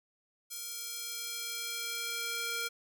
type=tone with high-pass filter sweep; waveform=square; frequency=466.2 Hz; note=A#4; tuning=in tune; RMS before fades=-38 dBFS; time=0.5-2.69 s; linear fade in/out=20 ms; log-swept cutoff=5900 to 1500 Hz; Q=0.72; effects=none